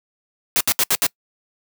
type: noise bursts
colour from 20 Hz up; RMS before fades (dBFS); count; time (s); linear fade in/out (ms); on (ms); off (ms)
white; -17; 5; 0.56-1.066; 0; 46; 69
effects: noise-tail reverb RT60 0.1 s tail -25 dB re dry + high-pass 100 Hz 12 dB/octave